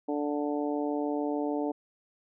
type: harmonic tone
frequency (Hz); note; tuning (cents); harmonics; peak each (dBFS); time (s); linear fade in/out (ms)
146.7; D3; -2; 2 / 3 / 4 / 5 / 6; -30 / -34 / -36 / -38 / -40; 0.08-1.72; 10
effects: none